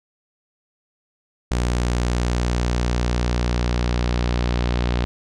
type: tone with low-pass filter sweep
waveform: sawtooth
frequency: 60.2 Hz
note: B1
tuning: 44 cents flat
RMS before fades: -21 dBFS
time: 1.51-5.05 s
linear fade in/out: 0 ms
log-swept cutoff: 7700 to 4100 Hz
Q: 1.5
effects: none